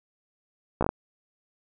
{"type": "slowing click train", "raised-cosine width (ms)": 1, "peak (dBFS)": -10, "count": 5, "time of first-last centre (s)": [0.81, 0.891], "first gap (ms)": 15, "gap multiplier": 1.2, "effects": []}